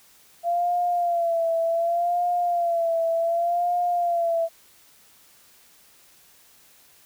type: tone with vibrato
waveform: sine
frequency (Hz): 684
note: F5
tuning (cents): -36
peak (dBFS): -20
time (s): 0.43-4.49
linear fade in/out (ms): 50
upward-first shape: sine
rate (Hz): 0.67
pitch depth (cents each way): 58
effects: white hiss -55 dBFS RMS until 7.05 s